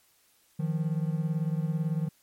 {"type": "beating tone pair", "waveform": "triangle", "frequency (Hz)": [155.56, 173.56], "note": ["D#3", "F3"], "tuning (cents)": [0, -10], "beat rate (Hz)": 18, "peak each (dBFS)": [-26, -29], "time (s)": [0.59, 2.09], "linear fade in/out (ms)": 10, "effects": ["white hiss -65 dBFS RMS until 2.22 s", "MP3 64 kbps"]}